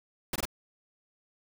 pink noise bursts, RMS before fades -31 dBFS, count 3, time 0.33-0.454 s, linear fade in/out 5 ms, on 28 ms, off 20 ms, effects none

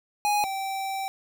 square tone pair in turn, 829 / 776.3 Hz, G#5 / G5, -3 / -17 cents, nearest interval minor second, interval 114 cents, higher first, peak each -22 / -29 dBFS, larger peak first, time 0.25-0.44 / 0.44-1.08 s, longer second, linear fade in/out 0 ms, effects none

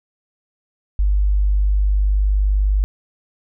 sine tone, 49.89 Hz, G1, 31 cents sharp, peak -13 dBFS, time 0.99-2.84 s, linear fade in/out 0 ms, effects none

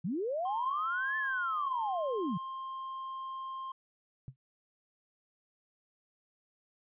sine linear two-way sweep, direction up then down, 146.83 to 1760 to 146.83 Hz, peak -31 dBFS, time 0.04-2.38 s, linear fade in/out 10 ms, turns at 1.17 s
triangle tone, 1058 Hz, C6, 19 cents sharp, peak -36 dBFS, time 0.45-3.72 s, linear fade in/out 5 ms
sine tone with exponential decay, 130.81 Hz, C3, in tune, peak -36 dBFS, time 4.28-4.36 s, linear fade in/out 0 ms, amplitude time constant 16 ms
effects resampled to 8000 Hz

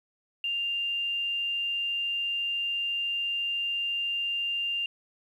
sine tone, 2794 Hz, F7, in tune, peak -27 dBFS, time 0.44-4.86 s, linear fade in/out 2 ms, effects 10-bit

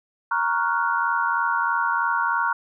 sine chord, Gb major seventh, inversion first, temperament equal with one note detuned, 936.1 / 1108.7 / 1396.9 / 1480 Hz, Bb5 / Db6 / F6 / Gb6, +7 / 0 / 0 / 0 cents, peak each -24 / -26 / -25 / -27 dBFS, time 0.31-2.53 s, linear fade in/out 5 ms, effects none

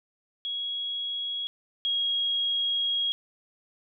sine tone pair in turn, 3322 / 3288 Hz, G#7 / G#7, 0 / -18 cents, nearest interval unison, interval 18 cents, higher first, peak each -29 / -24 dBFS, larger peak second, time 0.45-1.47 / 1.85-3.12 s, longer second, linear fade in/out 0 ms, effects none

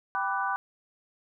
sine chord, G major seventh, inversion none, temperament equal with one note detuned, 784 / 987.8 / 1174.7 / 1494.6 Hz, G5 / B5 / D6 / F#6, 0 / 0 / 0 / +17 cents, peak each -32 dBFS, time 0.15-0.56 s, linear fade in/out 0 ms, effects none

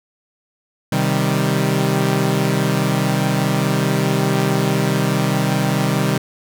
sawtooth chord, C minor, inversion none, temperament equal, 130.81 / 155.56 / 196 Hz, C3 / Eb3 / G3, 0 / 0 / 0 cents, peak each -16 dBFS, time 0.92-6.18 s, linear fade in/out 5 ms, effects none

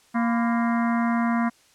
harmonic tone with a mistuned harmonic, 233.1 Hz, A#3, in tune, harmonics 1 / 3 / 4 / 5 / 6 / 7 / 8 / 9, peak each -21 / -30 / -31 / -33 / -35 / -38 / -37 / -40 dBFS, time 0.14-1.5 s, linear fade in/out 20 ms, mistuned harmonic 4, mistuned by +130 cents, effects white hiss -58 dBFS RMS until 1.74 s + low-pass 9000 Hz 12 dB/octave

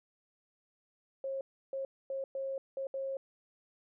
sine tone bursts at uneven times, 540 Hz, C#5, 45 cents flat, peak -34 dBFS, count 6, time 1.24-1.41 / 1.73-1.85 / 2.1-2.24 / 2.35-2.58 / 2.77-2.87 / 2.94-3.17 s, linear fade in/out 2 ms, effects none

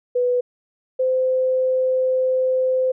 sine tone pair in turn, 493.9 / 515.6 Hz, B4 / C5, 0 / -26 cents, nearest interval minor second, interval 74 cents, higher second, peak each -16 dBFS, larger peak neither, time 0.15-0.41 / 0.99-2.92 s, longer second, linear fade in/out 10 ms, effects none

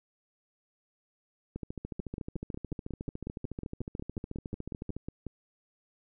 two click trains, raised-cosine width 3 ms, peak -24 / -24 dBFS, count 19 / 48, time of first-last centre 2-5.267 / 1.56-4.966 s, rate 5.51 / 13.8 Hz, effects none

